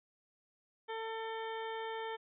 harmonic tone, 447.3 Hz, A4, 28 cents sharp, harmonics 1 / 2 / 3 / 4 / 5 / 7 / 8, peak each -41 / -42 / -51 / -48 / -53 / -52 / -57 dBFS, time 0.88-2.17 s, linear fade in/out 20 ms, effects none

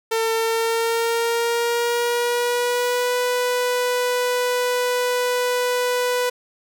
sawtooth tone with pitch glide, 450.9 to 494.6 Hz, A4 to B4, +42 to +3 cents, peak -15 dBFS, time 0.11-6.3 s, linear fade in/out 10 ms, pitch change +161 cents, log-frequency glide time 0.35-3.16 s, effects none

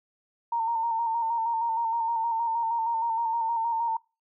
sine tone with vibrato, 917 Hz, A#5, 29 cents flat, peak -24 dBFS, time 0.52-3.97 s, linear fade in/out 5 ms, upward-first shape square, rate 6.4 Hz, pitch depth 32 cents each way, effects noise-tail reverb RT60 0.3 s tail -25 dB re dry

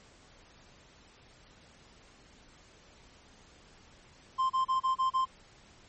triangle tone bursts, 1046.5 Hz, C6, in tune, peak -23 dBFS, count 6, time 4.38-5.255 s, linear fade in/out 20 ms, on 120 ms, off 31 ms, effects pink hiss -58 dBFS RMS until 5.88 s + MP3 32 kbps

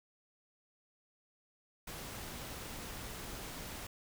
pink noise, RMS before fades -45 dBFS, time 1.87-3.87 s, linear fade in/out 5 ms, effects none

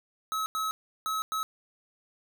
square tone bursts at uneven times, 1287 Hz, E6, 42 cents flat, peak -29 dBFS, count 4, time 0.32-0.46 / 0.55-0.71 / 1.06-1.22 / 1.32-1.43 s, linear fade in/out 0 ms, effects none

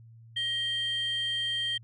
sine tone pair together, 1885 / 3170 Hz, A#6 / G7, +19 / +19 cents, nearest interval major sixth, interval 900 cents, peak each -34 / -27 dBFS, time 0.36-1.78 s, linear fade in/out 10 ms, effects tanh soft clip ceiling -24 dBFS + added 114 Hz sine -49 dBFS peak until 1.83 s

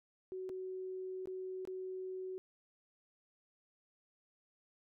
sine tone with dropouts, 373.6 Hz, F#4, 17 cents sharp, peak -40 dBFS, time 0.32-2.38 s, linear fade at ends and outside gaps 0 ms, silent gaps 0.492-0.498 / 1.257-1.273 / 1.652-1.674 s, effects none

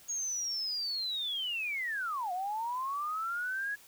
sine linear two-way sweep, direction down then up, 6645 to 704 to 1687 Hz, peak -32 dBFS, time 0.08-3.76 s, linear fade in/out 20 ms, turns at 2.32 s, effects white hiss -57 dBFS RMS until 3.87 s

